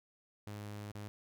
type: tone with dropouts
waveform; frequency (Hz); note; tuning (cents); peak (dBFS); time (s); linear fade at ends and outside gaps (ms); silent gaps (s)
sawtooth; 103.83; G#2; 0; -39; 0.47-1.08; 0; 0.916-0.951
effects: none